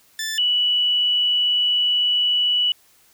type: tone pair in turn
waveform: 15% pulse / sine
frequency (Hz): 1760 / 2951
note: A6 / F#7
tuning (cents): 0 / -5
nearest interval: major sixth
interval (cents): 895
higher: second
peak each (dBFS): -18 / -16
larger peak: second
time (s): 0.19-0.38 / 0.38-2.72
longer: second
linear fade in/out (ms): 2
effects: white hiss -56 dBFS RMS until 3.13 s